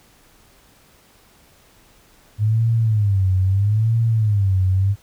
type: tone with vibrato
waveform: sine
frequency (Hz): 103.5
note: G#2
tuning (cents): -5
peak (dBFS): -14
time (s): 2.38-4.96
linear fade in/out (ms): 50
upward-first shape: sine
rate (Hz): 0.77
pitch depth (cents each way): 180
effects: pink hiss -53 dBFS RMS until 5.02 s